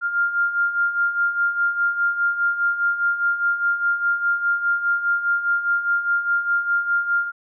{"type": "beating tone pair", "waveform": "sine", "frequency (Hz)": [1396.9, 1401.8], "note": ["F6", "F6"], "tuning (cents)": [0, 6], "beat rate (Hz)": 4.9, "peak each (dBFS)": [-25, -19], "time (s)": [0.01, 7.32], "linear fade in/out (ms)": 50, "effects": []}